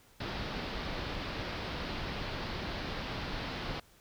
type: low-pass noise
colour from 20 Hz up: pink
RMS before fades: -38 dBFS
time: 0.2-3.8 s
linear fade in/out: 5 ms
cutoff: 4900 Hz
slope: 48 dB/octave
effects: pink hiss -62 dBFS RMS until 4 s